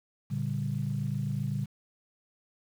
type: tone cluster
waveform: sine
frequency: 115.2 / 143 / 195.5 Hz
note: A#2 / D3 / G3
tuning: -20 / -46 / -4 cents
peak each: -33 / -31 / -35 dBFS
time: 0.3-1.66 s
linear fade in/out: 20 ms
effects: tanh soft clip ceiling -19 dBFS + 9-bit